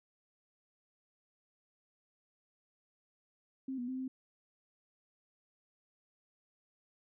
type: tone with pitch steps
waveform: sine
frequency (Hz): 264.9 / 244.1 / 259 / 260.6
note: C4 / B3 / C4 / C4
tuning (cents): +22 / -20 / -17 / -7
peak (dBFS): -36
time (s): 3.68-4.08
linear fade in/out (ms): 5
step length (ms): 100
effects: none